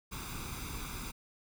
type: noise with comb filter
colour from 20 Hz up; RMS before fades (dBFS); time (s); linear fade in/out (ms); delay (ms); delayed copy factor
pink; -41; 0.11-1.12; 20; 0.82; +0.7
effects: none